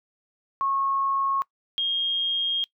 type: tone pair in turn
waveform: sine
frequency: 1093 / 3238 Hz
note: C#6 / G#7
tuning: -25 / -45 cents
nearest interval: octave + perfect fifth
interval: 1880 cents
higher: second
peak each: -22 dBFS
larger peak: neither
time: 0.61-1.42 / 1.78-2.64 s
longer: second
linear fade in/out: 0 ms
effects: noise-tail reverb RT60 0.1 s tail -22 dB re dry